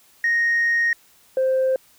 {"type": "tone pair in turn", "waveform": "sine", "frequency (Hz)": [1864.7, 523.3], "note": ["A#6", "C5"], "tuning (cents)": [0, 0], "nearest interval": "octave + minor seventh", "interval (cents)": 2200, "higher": "first", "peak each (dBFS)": -15, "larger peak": "neither", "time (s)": [[0.24, 0.93], [1.37, 1.76]], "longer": "first", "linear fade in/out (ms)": 2, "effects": ["tanh soft clip ceiling -14 dBFS", "white hiss -55 dBFS RMS until 1.98 s"]}